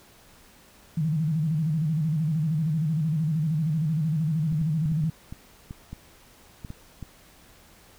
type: tone with vibrato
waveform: sine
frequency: 156.4 Hz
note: D#3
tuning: 9 cents sharp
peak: -22 dBFS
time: 0.97-5.1 s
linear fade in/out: 5 ms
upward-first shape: square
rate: 13 Hz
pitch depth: 89 cents each way
type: clicks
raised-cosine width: 5 ms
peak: -24 dBFS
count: 11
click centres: 4.525 / 4.615 / 4.857 / 4.918 / 5.038 / 5.325 / 5.709 / 5.93 / 6.648 / 6.704 / 7.027 s
effects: pink hiss -54 dBFS RMS until 7.98 s